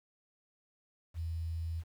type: tone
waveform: sine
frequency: 82.41 Hz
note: E2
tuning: in tune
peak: -34 dBFS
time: 1.14-1.84 s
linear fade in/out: 50 ms
effects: 10-bit